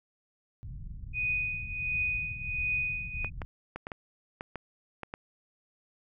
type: low-pass noise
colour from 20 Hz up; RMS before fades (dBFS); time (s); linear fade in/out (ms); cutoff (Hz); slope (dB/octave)
pink; -41; 0.63-3.45; 0; 140; 24
type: tone with tremolo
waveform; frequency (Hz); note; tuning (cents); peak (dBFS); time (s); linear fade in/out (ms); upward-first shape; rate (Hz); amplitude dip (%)
sine; 2487; D#7; -1; -26; 1.13-3.3; 50; triangle; 1.4; 80
type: clicks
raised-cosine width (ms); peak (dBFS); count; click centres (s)
0.5; -22; 9; 3.246 / 3.418 / 3.76 / 3.869 / 3.918 / 4.409 / 4.557 / 5.033 / 5.139
effects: none